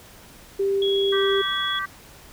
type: tone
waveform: sine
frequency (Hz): 393.9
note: G4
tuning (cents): +8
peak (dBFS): -19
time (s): 0.59-1.42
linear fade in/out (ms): 10
type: tone with pitch glide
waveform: sine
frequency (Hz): 3331 to 3358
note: G#7 to G#7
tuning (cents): +4 to +18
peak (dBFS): -25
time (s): 0.82-1.79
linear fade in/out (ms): 2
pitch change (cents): +14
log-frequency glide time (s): 1.16-1.58
type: harmonic tone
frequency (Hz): 388.8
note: G4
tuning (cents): -14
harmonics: 3 / 4 / 5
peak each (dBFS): -28 / -29 / -32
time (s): 1.12-1.86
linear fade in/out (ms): 10
effects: pink hiss -47 dBFS RMS until 2.32 s